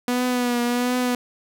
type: tone with vibrato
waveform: sawtooth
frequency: 245 Hz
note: B3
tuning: 14 cents flat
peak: -16 dBFS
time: 0.08-1.15 s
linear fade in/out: 2 ms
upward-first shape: triangle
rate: 1.4 Hz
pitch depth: 42 cents each way
effects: none